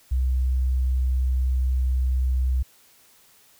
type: tone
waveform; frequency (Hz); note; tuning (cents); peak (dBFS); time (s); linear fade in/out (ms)
sine; 64; C2; -38; -19; 0.11-2.63; 10
effects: white hiss -56 dBFS RMS until 3.59 s